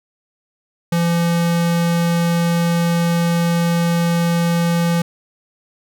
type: tone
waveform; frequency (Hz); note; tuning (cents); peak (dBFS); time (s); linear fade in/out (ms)
square; 170.1; F3; -45; -15; 0.92-5.02; 5
effects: none